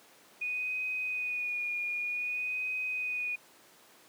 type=tone with vibrato; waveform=sine; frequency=2471 Hz; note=D#7; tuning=13 cents flat; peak=-31 dBFS; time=0.41-3.36 s; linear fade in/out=10 ms; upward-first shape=sine; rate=0.53 Hz; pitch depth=28 cents each way; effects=pink hiss -58 dBFS RMS until 4.08 s + high-pass 300 Hz 12 dB/octave